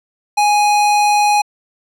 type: tone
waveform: square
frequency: 830.6 Hz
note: G#5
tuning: in tune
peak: -11 dBFS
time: 0.37-1.42 s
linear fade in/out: 10 ms
effects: low-pass 10000 Hz 12 dB/octave